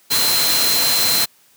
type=tone in noise; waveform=sine; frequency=4109 Hz; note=C8; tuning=32 cents flat; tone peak=-18 dBFS; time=0.1-1.26 s; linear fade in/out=20 ms; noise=white; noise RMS=-18 dBFS; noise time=0.1-1.26 s; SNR=-3 dB; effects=white hiss -54 dBFS RMS until 1.56 s + high-pass 100 Hz 12 dB/octave